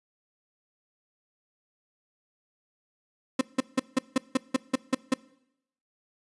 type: tone bursts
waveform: 35% pulse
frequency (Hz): 261.6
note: C4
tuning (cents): 0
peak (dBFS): -18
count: 10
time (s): 3.39-5.14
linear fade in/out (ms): 5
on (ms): 22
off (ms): 170
effects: noise-tail reverb RT60 0.8 s tail -22 dB re dry + resampled to 24000 Hz